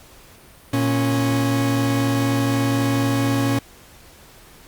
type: tone pair together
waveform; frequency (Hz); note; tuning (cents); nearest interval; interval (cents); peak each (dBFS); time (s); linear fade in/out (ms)
40% pulse; 116.3 / 276.6; A#2 / C#4; -4 / -4; octave + minor third; 1500; -20 / -19; 0.73-3.59; 5
effects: pink hiss -47 dBFS RMS until 4.67 s + Opus 48 kbps